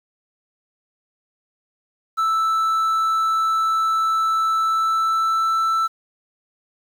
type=tone with pitch glide; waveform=triangle; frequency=1318.5 to 1326.9 Hz; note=E6 to E6; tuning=0 to +11 cents; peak=-15 dBFS; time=2.17-5.88 s; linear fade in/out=20 ms; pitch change=+11 cents; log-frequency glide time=4.58-5.56 s; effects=8-bit